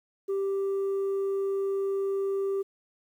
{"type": "tone", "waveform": "sine", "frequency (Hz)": 392, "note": "G4", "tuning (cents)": 0, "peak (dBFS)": -23, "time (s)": [0.28, 2.63], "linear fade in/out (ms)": 20, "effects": ["tanh soft clip ceiling -25 dBFS", "10-bit"]}